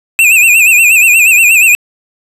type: tone with vibrato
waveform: square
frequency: 2571 Hz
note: E7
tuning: 44 cents flat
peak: -4 dBFS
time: 0.19-1.75 s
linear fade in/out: 0 ms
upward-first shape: sine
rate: 8.4 Hz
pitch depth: 110 cents each way
effects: resampled to 32000 Hz + 7-bit